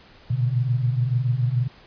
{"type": "tone cluster", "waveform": "sine", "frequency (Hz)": [115.7, 122.7, 144.6], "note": ["A#2", "B2", "D3"], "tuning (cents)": [-13, -11, -27], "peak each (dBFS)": [-28, -20, -28], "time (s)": [0.3, 1.68], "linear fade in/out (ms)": 10, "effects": ["pink hiss -50 dBFS RMS until 1.86 s", "resampled to 11025 Hz"]}